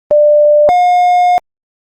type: tone pair in turn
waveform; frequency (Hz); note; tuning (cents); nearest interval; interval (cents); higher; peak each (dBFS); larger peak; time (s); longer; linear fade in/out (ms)
sine / triangle; 594 / 715.8; D5 / F5; +20 / +42; minor third; 322; second; -4; neither; 0.11-0.69 / 0.69-1.38; second; 0
effects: Opus 24 kbps